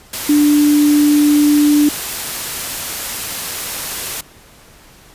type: tone in noise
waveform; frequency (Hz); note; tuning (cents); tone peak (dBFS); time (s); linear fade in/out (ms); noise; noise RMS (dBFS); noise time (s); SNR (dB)
sine; 294.5; D4; +5; -8; 0.29-1.89; 5; white; -23; 0.13-4.21; +12
effects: pink hiss -44 dBFS RMS until 5.14 s + resampled to 32000 Hz